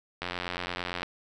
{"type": "click train", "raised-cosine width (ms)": 0.3, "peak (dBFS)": -16, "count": 73, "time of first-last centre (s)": [0.22, 1.031], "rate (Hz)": 88.8, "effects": []}